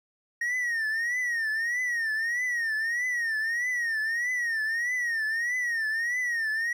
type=tone with vibrato; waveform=triangle; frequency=1866 Hz; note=A#6; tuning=1 cent sharp; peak=-24 dBFS; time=0.41-6.73 s; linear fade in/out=5 ms; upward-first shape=triangle; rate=1.6 Hz; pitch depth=140 cents each way; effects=none